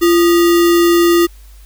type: tone with sample-and-hold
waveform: sine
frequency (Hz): 342.9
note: F4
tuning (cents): -32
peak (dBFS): -7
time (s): 0.01-1.27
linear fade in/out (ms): 20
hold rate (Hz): 1575
effects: added 50 Hz sine -36 dBFS peak until 1.65 s + white hiss -49 dBFS RMS until 1.65 s